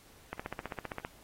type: click train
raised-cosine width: 0.5 ms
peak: -22 dBFS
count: 12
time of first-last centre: 0.33-1.049 s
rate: 15.3 Hz
effects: pink hiss -59 dBFS RMS until 1.23 s + AAC 48 kbps